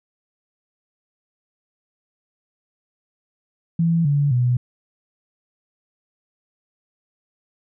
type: tone with pitch steps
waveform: sine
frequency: 166.8 / 143.54 / 123.52 Hz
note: E3 / D3 / B2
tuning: +21 / -39 / +1 cents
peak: -15 dBFS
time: 3.79-4.57 s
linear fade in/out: 5 ms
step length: 260 ms
effects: none